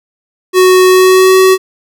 square tone with pitch glide, 370 to 376.9 Hz, F#4 to F#4, 0 to +32 cents, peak -4 dBFS, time 0.53-1.58 s, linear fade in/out 50 ms, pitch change +32 cents, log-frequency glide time 0.86-1.38 s, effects none

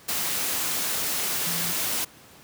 sine tone in noise, 169.4 Hz, E3, 48 cents sharp, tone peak -35 dBFS, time 1.46-1.73 s, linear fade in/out 10 ms, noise white, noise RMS -27 dBFS, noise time 0.08-2.05 s, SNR -11 dB, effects pink hiss -50 dBFS RMS until 2.43 s + high-pass 100 Hz 12 dB/octave

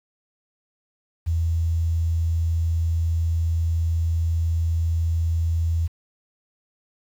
sine tone with quantisation, 82.8 Hz, E2, 8 cents sharp, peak -19 dBFS, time 1.26-5.88 s, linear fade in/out 20 ms, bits 8, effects none

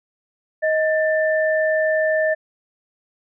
sine tone pair together, 628 / 1776.3 Hz, D#5 / A6, +16 / +16 cents, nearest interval octave + tritone, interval 1800 cents, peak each -17 / -22 dBFS, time 0.62-2.35 s, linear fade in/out 20 ms, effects none

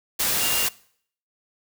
sine tone in noise, 2794 Hz, F7, in tune, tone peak -28 dBFS, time 0.4-0.67 s, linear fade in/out 10 ms, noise white, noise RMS -23 dBFS, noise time 0.19-0.69 s, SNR -8 dB, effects noise-tail reverb RT60 0.6 s tail -22 dB re dry

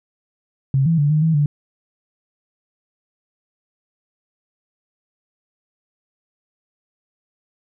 sine tone with pitch steps, 135.3 / 165 / 145.2 / 153.3 / 161.3 / 146.4 Hz, C#3 / E3 / D3 / D#3 / E3 / D3, -42 / +2 / -19 / -25 / -37 / -5 cents, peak -13 dBFS, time 0.74-1.46 s, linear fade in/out 2 ms, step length 120 ms, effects none

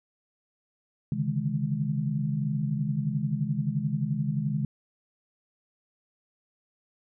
sine tone cluster, 135 / 146.7 / 158 / 208.2 Hz, C#3 / D3 / D#3 / G#3, -45 / -2 / +27 / +5 cents, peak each -31 dBFS, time 1.12-4.65 s, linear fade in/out 2 ms, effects none

